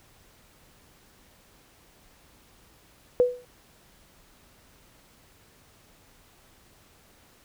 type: tone with exponential decay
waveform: sine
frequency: 493.9 Hz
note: B4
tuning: in tune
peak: -13 dBFS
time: 3.2-3.45 s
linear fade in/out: 0 ms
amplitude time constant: 54 ms
effects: pink hiss -58 dBFS RMS until 7.44 s